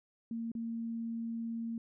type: tone with dropouts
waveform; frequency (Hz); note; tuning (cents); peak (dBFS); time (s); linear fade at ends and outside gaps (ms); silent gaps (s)
sine; 229.5; A#3; -27; -35; 0.31-1.78; 2; 0.517-0.551
effects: none